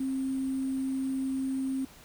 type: tone with sample-and-hold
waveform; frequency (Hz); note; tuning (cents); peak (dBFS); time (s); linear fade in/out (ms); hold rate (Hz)
sine; 265.7; C4; +27; -28; 0-1.85; 5; 8820
effects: pink hiss -53 dBFS RMS until 2.04 s